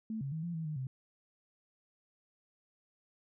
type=tone with pitch steps; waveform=sine; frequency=220.4 / 137.6 / 159.3 / 171.8 / 161.6 / 153.3 / 130.8 Hz; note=A3 / C#3 / D#3 / F3 / E3 / D#3 / C3; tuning=+3 / -12 / +41 / -28 / -34 / -25 / 0 cents; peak=-35 dBFS; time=0.1-0.87 s; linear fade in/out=2 ms; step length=110 ms; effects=none